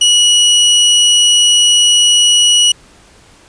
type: tone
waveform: sawtooth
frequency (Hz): 2925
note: F#7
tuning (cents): -21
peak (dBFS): -3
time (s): 0.01-2.72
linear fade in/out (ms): 5
effects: pink hiss -44 dBFS RMS until 3.48 s + resampled to 22050 Hz